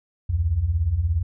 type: beating tone pair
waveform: sine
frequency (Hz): 69.3 / 86.3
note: C#2 / F2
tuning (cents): 0 / -20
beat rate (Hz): 17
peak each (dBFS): -25 / -20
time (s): 0.29-1.23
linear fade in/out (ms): 10
effects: none